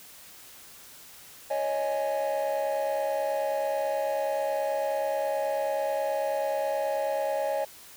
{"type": "chord", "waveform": "triangle", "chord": "C# suspended second", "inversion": "none", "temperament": "just", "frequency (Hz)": [554.4, 623.7, 831.5], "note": ["C#5", "D#5", "G#5"], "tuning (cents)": [0, 4, 2], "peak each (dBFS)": [-26, -27, -29], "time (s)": [1.5, 7.65], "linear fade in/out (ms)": 10, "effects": ["tanh soft clip ceiling -20 dBFS", "white hiss -49 dBFS RMS until 7.96 s"]}